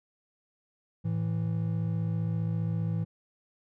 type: tone pair together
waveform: triangle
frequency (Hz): 109.7 / 164.81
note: A2 / E3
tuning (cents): -5 / 0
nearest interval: perfect fifth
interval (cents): 705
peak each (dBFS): -28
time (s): 1.04-3.05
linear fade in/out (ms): 20
effects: none